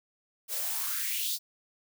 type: noise with high-pass filter sweep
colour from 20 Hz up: blue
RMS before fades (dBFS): -32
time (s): 0.48-1.39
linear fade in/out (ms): 50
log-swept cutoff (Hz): 420 to 4600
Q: 3.9
effects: none